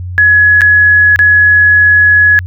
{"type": "tone with dropouts", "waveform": "sine", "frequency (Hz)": 1687, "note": "G#6", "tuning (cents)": 27, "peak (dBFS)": -3, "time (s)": [0.18, 2.39], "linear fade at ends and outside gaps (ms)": 0, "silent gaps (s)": [[0.609, 0.617], [1.16, 1.191]], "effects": ["added 90 Hz sine -18 dBFS peak until 2.46 s"]}